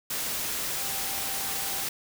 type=tone in noise; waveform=sine; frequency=784 Hz; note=G5; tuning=in tune; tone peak=-42 dBFS; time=0.76-1.84 s; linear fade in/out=5 ms; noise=white; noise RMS=-31 dBFS; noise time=0.1-1.89 s; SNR=-14 dB; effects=none